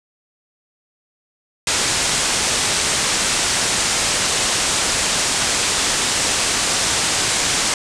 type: low-pass noise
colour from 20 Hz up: white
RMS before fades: -19 dBFS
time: 1.67-7.74 s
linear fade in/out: 2 ms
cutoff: 9000 Hz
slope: 48 dB/octave
effects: none